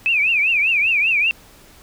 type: tone with vibrato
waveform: sine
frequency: 2510 Hz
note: D#7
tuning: 15 cents sharp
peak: -14 dBFS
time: 0.06-1.31 s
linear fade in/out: 0 ms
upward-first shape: triangle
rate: 5.1 Hz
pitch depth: 200 cents each way
effects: pink hiss -47 dBFS RMS until 1.82 s